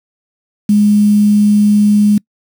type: tone with quantisation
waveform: sine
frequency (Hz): 207.7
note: G#3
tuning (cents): 0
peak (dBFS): -6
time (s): 0.69-2.18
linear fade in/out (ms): 5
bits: 5
effects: noise-tail reverb RT60 0.1 s tail -26 dB re dry